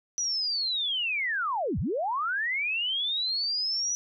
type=linear two-way sweep; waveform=sine; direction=down then up; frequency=5920 to 57.9 to 5920 Hz; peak=-26 dBFS; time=0.18-3.95 s; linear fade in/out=0 ms; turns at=1.79 s; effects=none